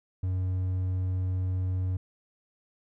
triangle tone, 92.5 Hz, F#2, in tune, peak -24 dBFS, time 0.23-1.97 s, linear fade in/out 5 ms, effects none

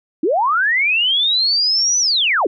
sine linear two-way sweep, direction up then down, 277.2 to 6040 to 277.2 Hz, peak -13 dBFS, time 0.23-2.47 s, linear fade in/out 5 ms, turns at 1.99 s, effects none

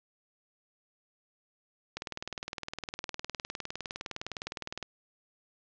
click train, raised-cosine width 0.2 ms, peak -19 dBFS, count 57, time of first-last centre 1.97-4.827 s, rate 19.6 Hz, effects resampled to 16000 Hz + 8-bit

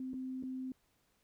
sine tone with dropouts, 259.2 Hz, C4, 16 cents flat, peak -38 dBFS, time 0-0.72 s, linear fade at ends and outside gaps 2 ms, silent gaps 0.134-0.14 / 0.427-0.435 s, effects pink hiss -75 dBFS RMS until 1.23 s

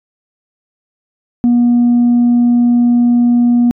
sine tone, 240.5 Hz, B3, 46 cents flat, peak -5 dBFS, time 1.44-3.71 s, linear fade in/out 0 ms, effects tanh soft clip ceiling -5 dBFS

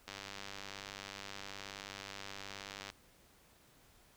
click train, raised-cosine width 0.2 ms, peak -27 dBFS, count 280, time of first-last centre 0.08-2.901 s, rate 98.9 Hz, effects pink hiss -65 dBFS RMS until 4.16 s

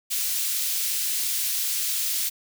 white high-pass noise, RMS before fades -26 dBFS, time 0.1-2.3 s, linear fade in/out 20 ms, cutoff 3000 Hz, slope 12 dB/octave, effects none

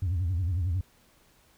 sine tone with vibrato, 88.6 Hz, F2, 25 cents sharp, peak -23 dBFS, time 0.02-0.81 s, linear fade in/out 5 ms, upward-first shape sine, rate 11 Hz, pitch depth 160 cents each way, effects tanh soft clip ceiling -23 dBFS + pink hiss -62 dBFS RMS until 1.57 s

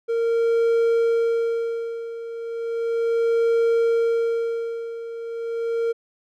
triangle tone with tremolo, 461.6 Hz, A#4, 17 cents flat, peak -14 dBFS, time 0.08-5.93 s, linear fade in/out 20 ms, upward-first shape sine, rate 0.35 Hz, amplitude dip 80%, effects none

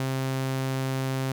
sawtooth tone, 132.6 Hz, C3, 23 cents sharp, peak -22 dBFS, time 0-1.32 s, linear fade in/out 2 ms, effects none

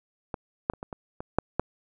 clicks, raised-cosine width 1 ms, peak -17 / -9 / -28 / -22 / -22 / -21 / -7 / -9 dBFS, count 8, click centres 0.342 / 0.699 / 0.736 / 0.829 / 0.928 / 1.205 / 1.386 / 1.596 s, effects none

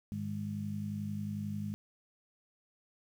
harmonic tone, 51.2 Hz, G#1, 24 cents flat, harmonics 2 / 3 / 4, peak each -40 / -43 / -37 dBFS, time 0.12-1.74 s, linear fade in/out 0 ms, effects 10-bit

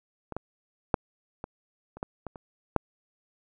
clicks, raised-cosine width 1 ms, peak -22 / -18 / -7 / -21 / -29 / -17 / -22 / -28 / -7 dBFS, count 9, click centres 0.323 / 0.366 / 0.942 / 1.441 / 1.97 / 2.029 / 2.267 / 2.358 / 2.763 s, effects none

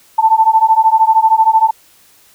sine beating tone pair, 880 / 893 Hz, A5 / A5, 0 / +25 cents, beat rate 13 Hz, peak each -10 dBFS, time 0.18-1.71 s, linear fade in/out 10 ms, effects white hiss -48 dBFS RMS until 2.34 s

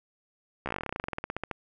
slowing click train, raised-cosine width 0.5 ms, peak -17 dBFS, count 24, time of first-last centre 0.66-1.513 s, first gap 14 ms, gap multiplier 1.08, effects none

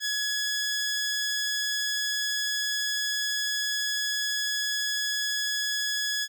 15% pulse tone, 1686 Hz, G#6, 26 cents sharp, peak -20 dBFS, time 0-6.28 s, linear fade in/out 50 ms, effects none

